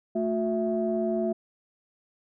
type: tone cluster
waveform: sine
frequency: 221.8 / 362 / 661 Hz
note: A3 / F#4 / E5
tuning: +14 / -38 / +5 cents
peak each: -28 dBFS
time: 0.15-1.33 s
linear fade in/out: 10 ms
effects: tanh soft clip ceiling -15 dBFS